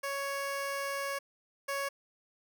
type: tone pair in turn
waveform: 15% pulse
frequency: 556 / 556 Hz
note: C#5 / C#5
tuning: +5 / +5 cents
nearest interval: unison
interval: 0 cents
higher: neither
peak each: -27 / -26 dBFS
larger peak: second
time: 0.03-1.19 / 1.68-1.89 s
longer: first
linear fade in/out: 10 ms
effects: none